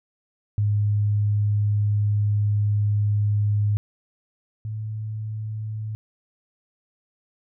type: tone pair in turn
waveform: sine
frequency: 103.83 / 108.32 Hz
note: G#2 / A2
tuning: 0 / -27 cents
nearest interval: minor second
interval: 73 cents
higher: second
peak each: -18 / -27 dBFS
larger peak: first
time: 0.58-3.77 / 4.65-5.95 s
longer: first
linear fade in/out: 0 ms
effects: none